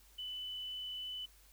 sine tone with frequency modulation, 2999 Hz, F#7, 23 cents sharp, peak -40 dBFS, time 0.18-1.26 s, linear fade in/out 10 ms, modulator 37.4 Hz, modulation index 0.53, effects added 50 Hz sine -63 dBFS peak until 1.52 s + white hiss -65 dBFS RMS until 1.52 s

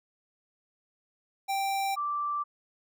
square / sine tone pair in turn, 784 / 1171.3 Hz, G5 / D6, 0 / -5 cents, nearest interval perfect fifth, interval 695 cents, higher second, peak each -28 dBFS, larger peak neither, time 1.48-1.96 / 1.96-2.44 s, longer neither, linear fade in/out 20 ms, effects none

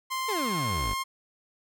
sawtooth tone with pitch glide, 1046.5 to 1064.2 Hz, C6 to C6, 0 to +29 cents, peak -25 dBFS, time 0.1-1.04 s, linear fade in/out 20 ms, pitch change +29 cents, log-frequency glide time 0.25-0.54 s
30% pulse exponential sweep, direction down, 466.1 to 43.2 Hz, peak -27 dBFS, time 0.28-0.94 s, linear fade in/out 10 ms
effects none

